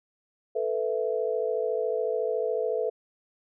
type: chord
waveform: sine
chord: A suspended second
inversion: none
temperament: equal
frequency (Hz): 440 / 493.9 / 659.3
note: A4 / B4 / E5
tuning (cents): 0 / 0 / 0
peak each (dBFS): -28 / -29 / -32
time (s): 0.55-2.9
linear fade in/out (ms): 10
effects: none